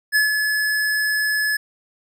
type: tone with ADSR envelope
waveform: square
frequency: 1712 Hz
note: A6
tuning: 48 cents flat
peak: -14 dBFS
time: 0.12-1.57 s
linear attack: 38 ms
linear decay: 140 ms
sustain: -5 dB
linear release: 7 ms
effects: none